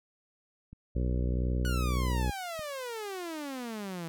click train, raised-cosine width 5 ms, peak -34 dBFS, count 4, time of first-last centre 0.73-2.593 s, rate 1.61 Hz
harmonic tone, 61.74 Hz, B1, in tune, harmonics 1 / 2 / 3 / 4 / 5 / 6 / 7 / 8 / 9, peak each -28 / -34 / -38 / -40 / -42 / -44 / -45 / -46 / -47 dBFS, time 0.95-2.31 s, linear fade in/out 10 ms
sawtooth exponential sweep, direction down, 1487 to 161.3 Hz, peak -32 dBFS, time 1.65-4.08 s, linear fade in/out 0 ms
effects none

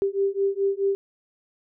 sine beating tone pair, 392 / 396.7 Hz, G4 / G4, 0 / +21 cents, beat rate 4.7 Hz, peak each -24 dBFS, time 0.02-0.95 s, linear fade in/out 0 ms, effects none

